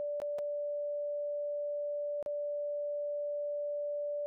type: tone with dropouts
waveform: sine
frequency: 584 Hz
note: D5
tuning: 10 cents flat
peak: -33 dBFS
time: 0-4.26 s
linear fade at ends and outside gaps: 0 ms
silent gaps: 0.201-0.218 / 0.385-0.389 / 2.227-2.261 s
effects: none